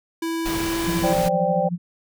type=tone with pitch glide; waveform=square; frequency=329.6 to 333.8 Hz; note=E4 to E4; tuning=0 to +22 cents; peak=-24 dBFS; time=0.22-1.13 s; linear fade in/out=5 ms; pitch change=+22 cents; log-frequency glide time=0.51-0.86 s
type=noise; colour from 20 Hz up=pink; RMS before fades=-29 dBFS; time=0.45-1.29 s; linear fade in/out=10 ms
type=tone with tremolo; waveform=sine; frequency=174.61 Hz; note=F3; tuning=in tune; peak=-20 dBFS; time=0.87-1.78 s; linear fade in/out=5 ms; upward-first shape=sine; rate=13 Hz; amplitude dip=85%
type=chord; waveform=sine; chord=C suspended second; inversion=none; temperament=equal; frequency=523.3 / 587.3 / 784 Hz; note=C5 / D5 / G5; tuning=0 / 0 / 0 cents; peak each=-23 dBFS; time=1.03-1.69 s; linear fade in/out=10 ms
effects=none